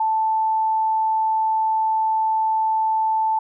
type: tone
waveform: sine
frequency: 880 Hz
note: A5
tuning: in tune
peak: -17 dBFS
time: 0-3.39 s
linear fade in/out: 5 ms
effects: none